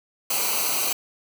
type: noise with comb filter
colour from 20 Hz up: white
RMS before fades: -24 dBFS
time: 0.3-0.93 s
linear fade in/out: 5 ms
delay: 0.57 ms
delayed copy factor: -0.75
effects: none